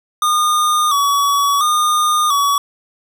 square tone with vibrato, 1174.7 Hz, D6, in tune, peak -13 dBFS, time 0.22-2.58 s, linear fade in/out 2 ms, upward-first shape square, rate 0.72 Hz, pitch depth 64 cents each way, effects none

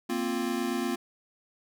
square chord, Bb suspended second, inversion none, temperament equal, 233.1 / 261.6 / 349.2 Hz, Bb3 / C4 / F4, 0 / 0 / 0 cents, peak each -33 dBFS, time 0.09-0.96 s, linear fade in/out 10 ms, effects none

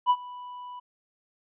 triangle tone with ADSR envelope, 987.8 Hz, B5, in tune, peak -14 dBFS, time 0.06-0.8 s, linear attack 41 ms, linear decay 56 ms, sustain -22 dB, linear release 12 ms, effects resampled to 8000 Hz

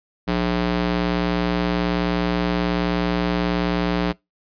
square tone with high-pass filter, 59.4 Hz, A#1, 33 cents sharp, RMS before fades -21 dBFS, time 0.27-4.13 s, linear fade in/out 20 ms, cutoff 160 Hz, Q 0.9, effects noise-tail reverb RT60 0.2 s tail -24 dB re dry + resampled to 11025 Hz

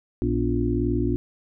harmonic tone with a mistuned harmonic, 58.6 Hz, A#1, 10 cents sharp, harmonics 1 / 2 / 4 / 5 / 6, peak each -27 / -27 / -27 / -27 / -27 dBFS, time 0.22-1.16 s, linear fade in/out 0 ms, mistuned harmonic 4, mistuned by +110 cents, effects none

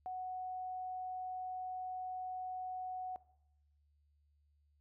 sine tone, 740 Hz, F#5, in tune, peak -39 dBFS, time 0.06-3.16 s, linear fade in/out 0 ms, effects noise-tail reverb RT60 0.8 s tail -18 dB re dry + added 73 Hz sine -70 dBFS peak until 4.8 s

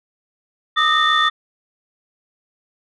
sine tone cluster, 1203 / 1270 / 1843 / 3519 Hz, D6 / D#6 / A#6 / A7, +41 / +35 / -20 / 0 cents, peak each -18 dBFS, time 0.76-1.3 s, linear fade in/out 20 ms, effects tanh soft clip ceiling -6 dBFS

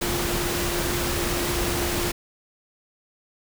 sine tone in noise, 349.2 Hz, F4, in tune, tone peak -29 dBFS, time 0.01-2.12 s, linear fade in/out 10 ms, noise pink, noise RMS -26 dBFS, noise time 0.01-2.12 s, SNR -6 dB, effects none

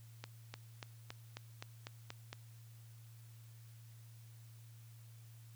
accelerating click train, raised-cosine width 0.2 ms, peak -27 dBFS, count 9, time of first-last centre 0.24-2.33 s, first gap 300 ms, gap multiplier 0.96, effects added 114 Hz sine -54 dBFS peak until 5.55 s + white hiss -67 dBFS RMS until 5.55 s

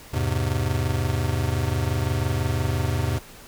square chord, E augmented, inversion none, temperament just, 82.41 / 103.01 / 128.76 Hz, E2 / G#2 / B#2, 0 / -14 / -27 cents, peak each -27 dBFS, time 0.13-3.19 s, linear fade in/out 10 ms, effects pink hiss -45 dBFS RMS until 3.47 s

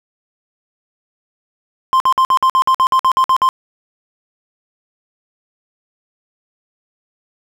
triangle tone bursts, 1046.5 Hz, C6, in tune, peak -7 dBFS, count 13, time 1.93-3.489 s, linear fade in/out 0 ms, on 71 ms, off 53 ms, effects 7-bit

